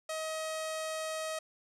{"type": "tone with low-pass filter", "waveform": "sawtooth", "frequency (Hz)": 633, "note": "D#5", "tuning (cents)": 30, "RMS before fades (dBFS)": -37, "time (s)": [0.09, 1.39], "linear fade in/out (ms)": 5, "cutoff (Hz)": 9200, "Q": 1.6, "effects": []}